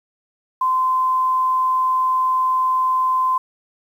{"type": "tone", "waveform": "sine", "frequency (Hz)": 1032, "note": "C6", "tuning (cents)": -24, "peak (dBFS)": -15, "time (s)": [0.61, 3.38], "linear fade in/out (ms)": 5, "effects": ["8-bit"]}